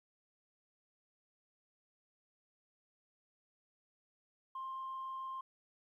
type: tone with frequency modulation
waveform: sine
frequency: 1056 Hz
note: C6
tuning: 16 cents sharp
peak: -39 dBFS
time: 4.55-5.41 s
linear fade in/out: 5 ms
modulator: 26.9 Hz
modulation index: 0.22
effects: tanh soft clip ceiling -37 dBFS + 13-bit